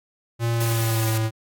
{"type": "tone with pitch glide", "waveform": "square", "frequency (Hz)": [116.54, 111.02], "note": ["A#2", "A2"], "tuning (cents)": [0, 16], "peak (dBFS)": -21, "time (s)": [0.39, 1.31], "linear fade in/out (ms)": 50, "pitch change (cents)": -84, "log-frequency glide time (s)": [0.53, 1.09]}
{"type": "noise", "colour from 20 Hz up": "white", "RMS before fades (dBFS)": -31, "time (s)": [0.6, 1.18], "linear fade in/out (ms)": 5}
{"effects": ["AAC 64 kbps"]}